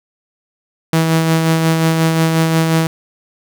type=tone with tremolo; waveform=sawtooth; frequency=162.2 Hz; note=E3; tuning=28 cents flat; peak=-6 dBFS; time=0.93-2.87 s; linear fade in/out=2 ms; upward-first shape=sine; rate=5.6 Hz; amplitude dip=35%; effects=none